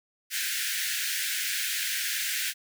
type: high-pass noise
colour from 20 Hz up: pink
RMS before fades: -30 dBFS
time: 0.3-2.54 s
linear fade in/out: 50 ms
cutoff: 1500 Hz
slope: 96 dB/octave
effects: none